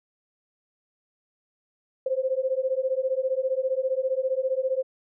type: beating tone pair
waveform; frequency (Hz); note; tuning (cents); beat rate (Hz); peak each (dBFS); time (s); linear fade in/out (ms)
sine; 516 / 531; C5 / C5; -24 / +25; 15; -26; 2.06-4.83; 5
effects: none